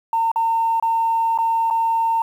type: tone with dropouts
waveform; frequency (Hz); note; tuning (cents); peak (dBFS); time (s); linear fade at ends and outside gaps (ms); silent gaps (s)
sine; 910; A#5; -42; -15; 0.13-2.22; 2; 0.316-0.359 / 0.799-0.825 / 1.377-1.386 / 1.702-1.708
effects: tanh soft clip ceiling -11 dBFS + 8-bit